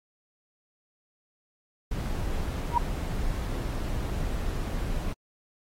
brown noise, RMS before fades -30 dBFS, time 1.91-5.13 s, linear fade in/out 5 ms
sine tone with exponential growth, 953 Hz, A#5, 38 cents sharp, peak -16 dBFS, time 2.69-2.78 s, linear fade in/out 5 ms, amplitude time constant 19 ms
effects AAC 48 kbps

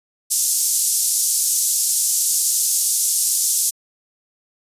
pink band-pass noise, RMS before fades -19 dBFS, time 0.3-3.71 s, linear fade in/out 20 ms, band 6200 to 12000 Hz, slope 24 dB/octave, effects resampled to 32000 Hz

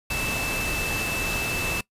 sine tone in noise, 2637 Hz, E7, in tune, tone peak -28 dBFS, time 0.1-1.81 s, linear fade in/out 5 ms, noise pink, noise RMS -29 dBFS, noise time 0.1-1.81 s, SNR -2 dB, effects noise-tail reverb RT60 0.1 s tail -21 dB re dry + resampled to 32000 Hz

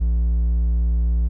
sine tone with hard clipping, 58.27 Hz, A#1, in tune, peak -17 dBFS, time 0-1.29 s, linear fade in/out 20 ms, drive 3 dB, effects none

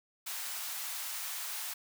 white high-pass noise, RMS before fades -39 dBFS, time 0.26-1.74 s, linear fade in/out 10 ms, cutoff 740 Hz, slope 24 dB/octave, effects none

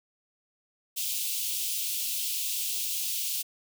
white high-pass noise, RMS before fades -31 dBFS, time 0.96-3.43 s, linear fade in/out 20 ms, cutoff 2600 Hz, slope 48 dB/octave, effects none

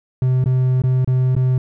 triangle tone with dropouts, 128.4 Hz, C3, 32 cents flat, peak -11 dBFS, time 0.22-1.58 s, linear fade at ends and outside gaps 2 ms, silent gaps 0.441-0.459 / 0.819-0.837 / 1.046-1.075 / 1.352-1.364 s, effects none

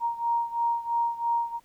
sine beating tone pair, 935 / 938 Hz, A#5 / A#5, +5 / +11 cents, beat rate 3 Hz, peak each -26 / -29 dBFS, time 0-1.6 s, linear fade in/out 50 ms, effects pink hiss -63 dBFS RMS until 1.64 s

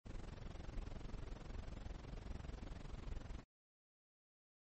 brown noise with amplitude modulation, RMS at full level -45 dBFS, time 0.05-3.44 s, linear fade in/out 20 ms, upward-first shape sine, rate 22.2 Hz, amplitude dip 80%, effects MP3 32 kbps

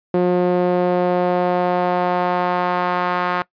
sawtooth tone with band-pass filter sweep, 178.9 Hz, F3, 42 cents sharp, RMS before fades -18 dBFS, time 0.14-3.42 s, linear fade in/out 2 ms, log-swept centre 410 to 1200 Hz, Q 1.6, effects noise-tail reverb RT60 0.1 s tail -21 dB re dry + resampled to 11025 Hz

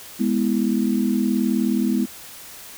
sine chord, E major, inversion first, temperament equal with one note detuned, 207.7 / 246.9 / 326.4 Hz, G#3 / B3 / E4, 0 / 0 / -17 cents, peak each -21 / -21 / -25 dBFS, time 0.19-2.06 s, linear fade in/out 20 ms, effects white hiss -40 dBFS RMS until 2.77 s

